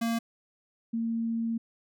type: tone pair in turn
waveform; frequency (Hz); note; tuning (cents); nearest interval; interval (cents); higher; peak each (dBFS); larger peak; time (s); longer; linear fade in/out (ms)
square / sine; 230.2 / 228.7; A#3 / A#3; -22 / -33; unison; 11; first; -27; neither; 0.01-0.19 / 0.93-1.58; second; 10
effects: none